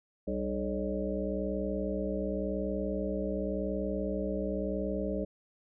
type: harmonic tone with a mistuned harmonic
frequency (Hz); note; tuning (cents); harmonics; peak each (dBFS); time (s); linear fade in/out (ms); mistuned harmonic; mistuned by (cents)
60.9; B1; -24; 1 / 3 / 5 / 7 / 9 / 10; -39 / -35 / -38 / -38 / -37 / -39; 0.27-5.25; 10; 3; +120
effects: none